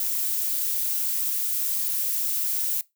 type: noise with amplitude modulation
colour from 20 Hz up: violet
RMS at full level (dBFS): -24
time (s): 0-2.81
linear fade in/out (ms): 2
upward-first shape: sine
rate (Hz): 238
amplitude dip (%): 40
effects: noise-tail reverb RT60 0.2 s tail -21 dB re dry